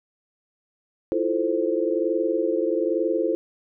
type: chord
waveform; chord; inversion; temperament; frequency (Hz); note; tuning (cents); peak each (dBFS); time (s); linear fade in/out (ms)
sine; F major seventh; third; equal with one note detuned; 328.1 / 349.2 / 440 / 523.3; E4 / F4 / A4 / C5; -8 / 0 / 0 / 0; -26; 1.12-3.35; 0
effects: none